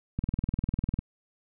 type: click train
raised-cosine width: 5 ms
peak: -16 dBFS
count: 17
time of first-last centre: 0.19-0.99 s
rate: 20 Hz
effects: none